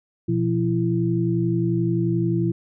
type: tone cluster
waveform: sine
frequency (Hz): 121.1 / 172.5 / 334.9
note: B2 / F3 / E4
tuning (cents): -34 / -21 / +27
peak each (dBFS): -23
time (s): 0.28-2.52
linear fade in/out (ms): 10
effects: none